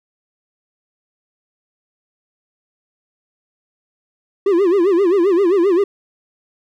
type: tone with vibrato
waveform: triangle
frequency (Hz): 370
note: F#4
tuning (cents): 0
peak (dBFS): -9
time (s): 4.46-5.84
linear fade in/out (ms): 5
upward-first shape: sine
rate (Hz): 7.6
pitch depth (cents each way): 180
effects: none